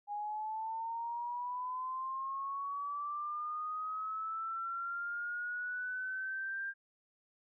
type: linear sweep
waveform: sine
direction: up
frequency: 819 to 1597 Hz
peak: -36 dBFS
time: 0.07-6.74 s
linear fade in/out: 50 ms
effects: none